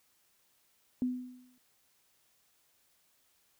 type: tone with exponential decay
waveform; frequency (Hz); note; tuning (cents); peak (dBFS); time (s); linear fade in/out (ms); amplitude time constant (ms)
sine; 250.9; B3; +28; -26; 1.02-1.58; 1; 120
effects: white hiss -71 dBFS RMS until 3.59 s